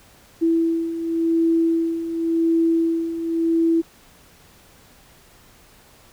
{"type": "beating tone pair", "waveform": "sine", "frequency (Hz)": [329.6, 330.51], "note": ["E4", "E4"], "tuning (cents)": [0, 5], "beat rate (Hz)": 0.91, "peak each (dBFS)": [-24, -18], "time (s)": [0.41, 3.82], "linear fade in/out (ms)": 20, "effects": ["pink hiss -51 dBFS RMS until 6.12 s"]}